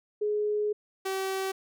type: tone pair in turn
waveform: sine / sawtooth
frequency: 419.6 / 383.5 Hz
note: G#4 / G4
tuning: +18 / -38 cents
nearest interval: major second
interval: 156 cents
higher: first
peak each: -25 dBFS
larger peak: neither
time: 0.21-0.73 / 1.05-1.52 s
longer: first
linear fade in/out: 10 ms
effects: none